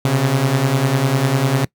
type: beating tone pair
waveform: sawtooth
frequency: 127.1 / 137.1 Hz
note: C3 / C#3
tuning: -50 / -19 cents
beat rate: 10 Hz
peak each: -15 / -12 dBFS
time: 0.05-1.65 s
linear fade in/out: 2 ms
effects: noise-tail reverb RT60 0.1 s tail -23 dB re dry